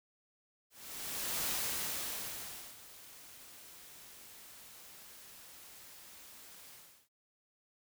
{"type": "noise with ADSR envelope", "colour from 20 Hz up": "white", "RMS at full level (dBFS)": -35, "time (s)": [0.7, 7.09], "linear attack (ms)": 760, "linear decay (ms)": 1300, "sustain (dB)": -19, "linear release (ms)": 360, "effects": []}